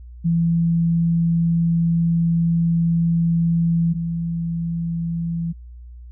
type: tone pair in turn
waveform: sine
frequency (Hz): 167.6 / 167.6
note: E3 / E3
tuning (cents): +29 / +29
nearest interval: unison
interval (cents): 0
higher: neither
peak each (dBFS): -15 / -21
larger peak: first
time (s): 0.24-3.94 / 3.94-5.53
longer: first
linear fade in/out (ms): 20
effects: added 60 Hz sine -36 dBFS peak until 6.11 s